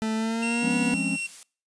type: tone with pitch glide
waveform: 40% pulse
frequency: 220 to 242.7 Hz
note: A3 to B3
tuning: 0 to -30 cents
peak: -24 dBFS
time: 0.02-0.94 s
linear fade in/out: 0 ms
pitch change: +170 cents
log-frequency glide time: 0.15-0.75 s
type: tone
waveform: 45% pulse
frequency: 2728 Hz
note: F7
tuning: 41 cents flat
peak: -28 dBFS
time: 0.42-1.27 s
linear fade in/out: 10 ms
type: chord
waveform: triangle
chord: Db major seventh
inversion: first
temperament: equal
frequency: 174.61 / 207.7 / 261.6 / 277.2 Hz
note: F3 / Ab3 / C4 / Db4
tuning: 0 / 0 / 0 / 0 cents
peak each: -29 dBFS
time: 0.62-1.17 s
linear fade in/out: 20 ms
type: noise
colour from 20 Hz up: blue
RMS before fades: -41 dBFS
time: 0.7-1.43 s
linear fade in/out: 0 ms
effects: noise-tail reverb RT60 0.4 s tail -23 dB re dry + resampled to 22050 Hz